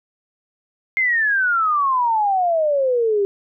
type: exponential sweep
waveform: sine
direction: down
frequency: 2127 to 392 Hz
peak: -15 dBFS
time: 0.97-3.25 s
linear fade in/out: 0 ms
effects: none